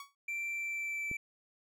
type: tone with exponential decay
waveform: sawtooth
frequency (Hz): 1123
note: C#6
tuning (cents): +22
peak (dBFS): -38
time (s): 0-0.15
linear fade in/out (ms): 2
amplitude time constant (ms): 32
type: tone with pitch glide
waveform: triangle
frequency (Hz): 2349 to 2325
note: D7 to D7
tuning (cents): 0 to -18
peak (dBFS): -33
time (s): 0.28-1.17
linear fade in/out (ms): 5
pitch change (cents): -18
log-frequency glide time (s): 0.48-1.05
type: click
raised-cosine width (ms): 3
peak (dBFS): -31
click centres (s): 1.114
effects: none